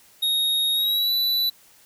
square tone with pitch glide, 3750 to 3966 Hz, A#7 to B7, +10 to +7 cents, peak -20 dBFS, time 0.22-1.5 s, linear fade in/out 10 ms, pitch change +97 cents, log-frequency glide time 0.74-1.12 s, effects white hiss -54 dBFS RMS until 1.85 s

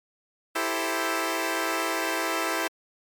10% pulse chord, A minor seventh, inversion second, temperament equal, 329.6 / 392 / 440 / 523.3 Hz, E4 / G4 / A4 / C5, 0 / 0 / 0 / 0 cents, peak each -20 / -24 / -25 / -24 dBFS, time 0.55-2.68 s, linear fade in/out 10 ms, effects MP3 96 kbps

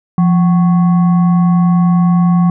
sine tone with frequency modulation, 174.4 Hz, F3, 2 cents flat, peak -7 dBFS, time 0.18-2.5 s, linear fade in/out 2 ms, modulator 930 Hz, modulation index 0.3, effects none

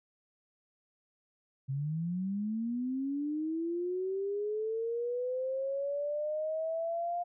sine linear sweep, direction up, 131.2 to 705 Hz, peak -31 dBFS, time 1.68-7.24 s, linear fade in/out 20 ms, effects none

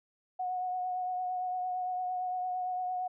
sine tone with vibrato, 732 Hz, F#5, 19 cents flat, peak -31 dBFS, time 0.39-3.08 s, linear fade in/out 10 ms, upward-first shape triangle, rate 8.8 Hz, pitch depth 24 cents each way, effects none

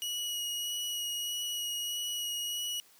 sawtooth tone with vibrato, 2908 Hz, F#7, 31 cents flat, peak -30 dBFS, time 0.02-2.8 s, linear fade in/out 0 ms, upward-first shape sine, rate 1.6 Hz, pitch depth 12 cents each way, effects white hiss -61 dBFS RMS until 2.99 s + high-pass 150 Hz 12 dB/octave

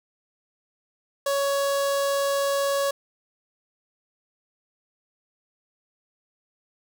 sawtooth tone with notch filter, 558 Hz, C#5, 11 cents sharp, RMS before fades -24 dBFS, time 1.26-2.91 s, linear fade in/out 5 ms, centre 2300 Hz, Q 1.6, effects none

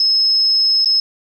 sine tone with dropouts, 5180 Hz, E8, 31 cents flat, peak -11 dBFS, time 0-1 s, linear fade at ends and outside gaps 2 ms, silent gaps 0.847-0.857 s, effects 8-bit

